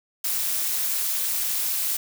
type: noise with amplitude modulation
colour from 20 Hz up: blue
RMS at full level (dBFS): -22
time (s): 0.24-1.97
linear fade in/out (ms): 5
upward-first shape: sine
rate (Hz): 280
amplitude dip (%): 75
effects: none